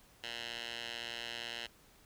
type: tone with band-pass filter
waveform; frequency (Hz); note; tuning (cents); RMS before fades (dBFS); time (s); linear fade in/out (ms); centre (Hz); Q
10% pulse; 117.8; A#2; +19; -43; 0.23-1.67; 10; 3100; 2
effects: pink hiss -63 dBFS RMS until 2.05 s